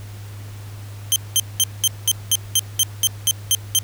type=tone bursts; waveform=15% pulse; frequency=3136 Hz; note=G7; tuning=in tune; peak=-6 dBFS; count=12; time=1.12-3.788 s; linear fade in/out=0 ms; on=39 ms; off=200 ms; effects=added 102 Hz sine -32 dBFS peak until 3.83 s + pink hiss -44 dBFS RMS until 3.83 s